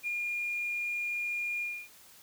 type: tone with ADSR envelope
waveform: sine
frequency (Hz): 2418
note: D7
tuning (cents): +50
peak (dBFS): -28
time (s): 0.03-1.89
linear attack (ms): 44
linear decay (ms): 9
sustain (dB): -2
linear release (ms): 280
effects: tanh soft clip ceiling -26 dBFS + white hiss -56 dBFS RMS until 2.22 s